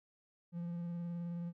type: tone with vibrato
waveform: triangle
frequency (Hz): 171.9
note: F3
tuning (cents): -27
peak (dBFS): -36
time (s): 0.52-1.53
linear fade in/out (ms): 50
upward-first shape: triangle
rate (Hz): 19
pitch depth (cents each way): 22
effects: none